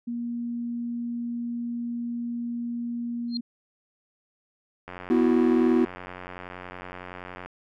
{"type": "tone", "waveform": "sine", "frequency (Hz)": 237.3, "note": "A#3", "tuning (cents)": 31, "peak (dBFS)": -28, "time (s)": [0.07, 3.41], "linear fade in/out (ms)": 10}
{"type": "tone with exponential growth", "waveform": "sine", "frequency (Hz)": 4200, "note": "C8", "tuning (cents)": 6, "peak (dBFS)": -25, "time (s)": [3.28, 3.37], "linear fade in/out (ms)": 2, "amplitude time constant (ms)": 18}
{"type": "click train", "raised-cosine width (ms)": 0.5, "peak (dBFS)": -23, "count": 235, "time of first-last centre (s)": [4.88, 7.46], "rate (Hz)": 90.7}
{"type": "chord", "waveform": "triangle", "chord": "B suspended fourth", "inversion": "none", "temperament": "equal", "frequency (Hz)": [246.9, 329.6, 370], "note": ["B3", "E4", "F#4"], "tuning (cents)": [0, 0, 0], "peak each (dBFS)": [-19, -21, -22], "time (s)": [5.1, 5.85], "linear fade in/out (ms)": 5}
{"effects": []}